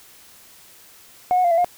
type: tone with pitch steps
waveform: sine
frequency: 726 / 732 / 695 / 668 / 710 Hz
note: F#5 / F#5 / F5 / E5 / F5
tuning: -33 / -19 / -9 / +23 / +28 cents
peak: -13 dBFS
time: 1.31-1.645 s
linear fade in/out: 0 ms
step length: 67 ms
effects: tanh soft clip ceiling -11 dBFS + white hiss -48 dBFS RMS until 1.77 s